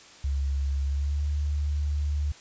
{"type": "tone with pitch glide", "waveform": "sine", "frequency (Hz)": [69.3, 73.34], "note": ["C#2", "D2"], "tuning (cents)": [0, -2], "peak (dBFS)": -24, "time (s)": [0.24, 2.32], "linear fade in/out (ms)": 5, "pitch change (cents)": 98, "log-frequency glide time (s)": [0.84, 1.24], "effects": ["white hiss -50 dBFS RMS until 2.4 s", "resampled to 16000 Hz"]}